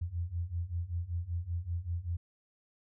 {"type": "beating tone pair", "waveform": "sine", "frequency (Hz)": [83.4, 88.6], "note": ["E2", "F2"], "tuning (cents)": [21, 25], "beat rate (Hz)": 5.2, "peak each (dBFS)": [-37, -35], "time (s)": [0.01, 2.17], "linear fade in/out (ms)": 10, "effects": []}